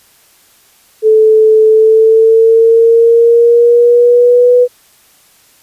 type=tone with pitch glide; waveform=sine; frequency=436.3 to 492.6 Hz; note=A4 to B4; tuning=-15 to -5 cents; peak=-3 dBFS; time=1.02-4.68 s; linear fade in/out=50 ms; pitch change=+210 cents; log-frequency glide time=1.67-4.56 s; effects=white hiss -47 dBFS RMS until 5.62 s + resampled to 32000 Hz

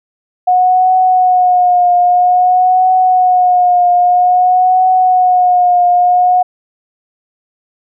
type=tone with vibrato; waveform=sine; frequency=727 Hz; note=F#5; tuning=31 cents flat; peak=-6 dBFS; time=0.47-6.43 s; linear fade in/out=10 ms; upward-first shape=triangle; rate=0.51 Hz; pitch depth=42 cents each way; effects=none

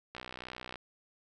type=click train; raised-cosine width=0.3 ms; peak=-26 dBFS; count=39; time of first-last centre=0.15-0.757 s; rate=62.6 Hz; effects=none

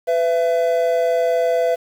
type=tone pair together; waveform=triangle; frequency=502 / 670.1 Hz; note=B4 / E5; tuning=+28 / +28 cents; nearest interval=perfect fourth; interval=500 cents; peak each=-16 / -16 dBFS; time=0.07-1.76 s; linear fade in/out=20 ms; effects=7-bit

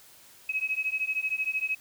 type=beating tone pair; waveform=sine; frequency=2547 / 2560 Hz; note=D#7 / D#7; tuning=+40 / +49 cents; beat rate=13 Hz; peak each=-30 dBFS; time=0.49-1.75 s; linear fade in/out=5 ms; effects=white hiss -54 dBFS RMS until 1.8 s

